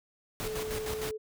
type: noise with tremolo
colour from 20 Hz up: pink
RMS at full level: -36 dBFS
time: 0.4-1.11 s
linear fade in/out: 0 ms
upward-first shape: square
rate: 6.5 Hz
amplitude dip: 55%
type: tone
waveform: sine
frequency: 433.6 Hz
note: A4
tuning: 25 cents flat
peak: -34 dBFS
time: 0.43-1.18 s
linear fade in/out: 20 ms
effects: none